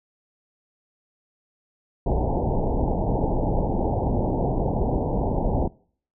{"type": "low-pass noise", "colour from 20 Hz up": "pink", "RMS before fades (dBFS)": -23, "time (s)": [2.06, 5.68], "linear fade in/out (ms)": 5, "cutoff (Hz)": 910, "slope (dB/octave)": 96, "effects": ["noise-tail reverb RT60 0.5 s tail -23 dB re dry"]}